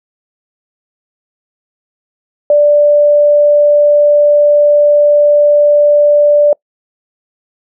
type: tone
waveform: sine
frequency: 587.3 Hz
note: D5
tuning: in tune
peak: -4 dBFS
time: 2.5-6.53 s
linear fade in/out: 2 ms
effects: noise-tail reverb RT60 0.1 s tail -26 dB re dry